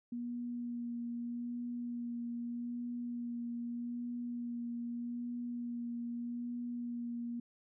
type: tone with vibrato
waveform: sine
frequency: 239.1 Hz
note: A#3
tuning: 44 cents sharp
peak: -37 dBFS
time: 0.12-7.4 s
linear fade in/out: 5 ms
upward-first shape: sine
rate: 0.81 Hz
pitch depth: 15 cents each way
effects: none